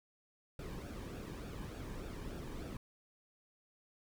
brown noise with flanger, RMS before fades -45 dBFS, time 0.59-2.77 s, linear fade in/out 2 ms, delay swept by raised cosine 0.97 to 1.51 ms, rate 3.4 Hz, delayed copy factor -0.55, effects none

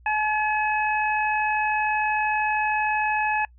harmonic tone, 853 Hz, G#5, 46 cents sharp, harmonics 1 / 2 / 3, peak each -23 / -26 / -28 dBFS, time 0.06-3.45 s, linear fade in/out 2 ms, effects noise-tail reverb RT60 0.1 s tail -26 dB re dry + added 60 Hz sine -49 dBFS peak until 3.58 s

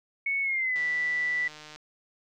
sine tone with pitch glide, 2212 to 1970.7 Hz, C#7 to B6, -4 to -4 cents, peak -25 dBFS, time 0.26-1.48 s, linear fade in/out 5 ms, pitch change -200 cents, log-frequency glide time 0.42-0.79 s
click train, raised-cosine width 0.2 ms, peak -28 dBFS, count 153, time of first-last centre 0.76-1.76 s, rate 152 Hz
effects none

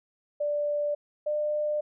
sine tone pair in turn, 587.3 / 599.3 Hz, D5 / D5, 0 / +35 cents, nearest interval unison, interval 35 cents, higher second, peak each -25 dBFS, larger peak neither, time 0.4-0.95 / 1.26-1.81 s, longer neither, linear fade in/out 10 ms, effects none

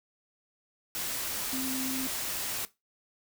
sine tone in noise, 261.6 Hz, C4, in tune, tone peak -33 dBFS, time 1.53-2.07 s, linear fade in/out 0 ms, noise white, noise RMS -34 dBFS, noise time 0.95-2.65 s, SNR -2 dB, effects noise-tail reverb RT60 0.2 s tail -17 dB re dry

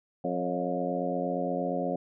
harmonic tone with a mistuned harmonic, 88.6 Hz, F2, 25 cents sharp, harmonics 2 / 3 / 4 / 5 / 6 / 7 / 8, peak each -35 / -34 / -39 / -37 / -33 / -37 / -35 dBFS, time 0.24-1.96 s, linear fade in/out 5 ms, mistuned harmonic 6, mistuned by +46 cents, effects none

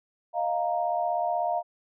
sine chord, Eb suspended second, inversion none, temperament equal, 622.3 / 698.5 / 932.3 Hz, Eb5 / F5 / Bb5, 0 / 0 / 0 cents, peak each -31 / -26 / -32 dBFS, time 0.33-1.63 s, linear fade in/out 50 ms, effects none

